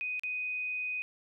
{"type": "tone with dropouts", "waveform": "sine", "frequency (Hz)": 2496, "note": "D#7", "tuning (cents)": 5, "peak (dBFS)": -32, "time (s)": [0.01, 1.02], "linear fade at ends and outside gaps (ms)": 0, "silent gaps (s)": [0.195, 0.235], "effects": []}